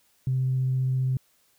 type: tone with vibrato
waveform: sine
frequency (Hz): 130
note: C3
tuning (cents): -11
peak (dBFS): -21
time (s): 0.27-1.17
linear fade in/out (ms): 2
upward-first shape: sine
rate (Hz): 15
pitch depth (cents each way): 8
effects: tanh soft clip ceiling -17 dBFS + white hiss -65 dBFS RMS until 1.58 s